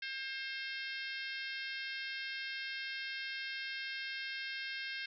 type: harmonic tone with a mistuned harmonic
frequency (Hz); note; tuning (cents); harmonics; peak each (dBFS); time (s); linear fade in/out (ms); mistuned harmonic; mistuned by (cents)
533; C5; +32; 3 / 4 / 5 / 6 / 7 / 8 / 9 / 10; -43 / -45 / -47 / -49 / -50 / -51 / -52 / -53; 0.02-5.06; 5; 7; -21
effects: none